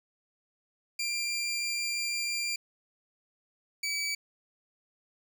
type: tone pair in turn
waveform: 20% pulse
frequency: 2379 / 2295 Hz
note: D7 / D7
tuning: +22 / -40 cents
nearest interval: minor second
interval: 62 cents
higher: first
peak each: -25 / -25 dBFS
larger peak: neither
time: 0.99-2.56 / 3.83-4.15 s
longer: first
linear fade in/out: 5 ms
effects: none